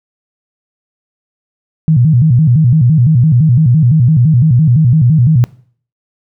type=tone with vibrato; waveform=sine; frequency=138.59 Hz; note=C#3; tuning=in tune; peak=-5 dBFS; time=1.88-5.44 s; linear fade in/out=0 ms; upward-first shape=square; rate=5.9 Hz; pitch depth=230 cents each way; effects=noise-tail reverb RT60 0.5 s tail -20 dB re dry